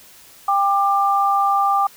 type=tone pair together; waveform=sine; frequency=795 / 1189 Hz; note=G5 / D6; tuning=+24 / +21 cents; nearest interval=perfect fifth; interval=697 cents; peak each=-17 dBFS; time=0.48-1.87 s; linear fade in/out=5 ms; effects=white hiss -46 dBFS RMS until 1.96 s